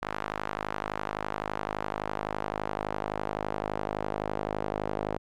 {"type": "tone with band-pass filter sweep", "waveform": "sawtooth", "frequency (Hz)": 51.8, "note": "G#1", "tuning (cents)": -4, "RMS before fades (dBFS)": -33, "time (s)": [0.02, 5.18], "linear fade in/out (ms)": 5, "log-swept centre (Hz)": [1200, 610], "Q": 1.2, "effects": ["MP3 96 kbps"]}